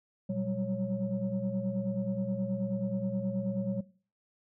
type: tone cluster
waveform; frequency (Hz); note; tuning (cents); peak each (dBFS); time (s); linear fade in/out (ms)
sine; 119.9 / 187 / 196.4 / 551; A#2 / F#3 / G3 / C#5; +49 / +19 / +4 / -11; -39 / -33 / -33 / -37; 0.29-3.81; 10
effects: noise-tail reverb RT60 0.4 s tail -19 dB re dry + tanh soft clip ceiling -21 dBFS